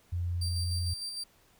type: tone with pitch glide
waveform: sine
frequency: 87.31 to 88.02 Hz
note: F2 to F2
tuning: 0 to +14 cents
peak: -29 dBFS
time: 0.12-0.94 s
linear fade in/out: 10 ms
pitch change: +14 cents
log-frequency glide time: 0.31-0.64 s
type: tone with tremolo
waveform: 35% pulse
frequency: 4699 Hz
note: D8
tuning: in tune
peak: -33 dBFS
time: 0.41-1.24 s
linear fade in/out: 10 ms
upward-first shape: square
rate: 6.6 Hz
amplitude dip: 35%
effects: pink hiss -64 dBFS RMS until 1.59 s